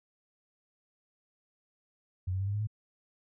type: tone with pitch steps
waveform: sine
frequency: 91.6 / 94.61 / 97.72 / 100.93 / 104.25 / 107.68 Hz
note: F#2 / F#2 / G2 / G#2 / G#2 / A2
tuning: -17 / +39 / -5 / -49 / +7 / -37 cents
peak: -29 dBFS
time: 2.27-2.672 s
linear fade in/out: 10 ms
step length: 67 ms
effects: none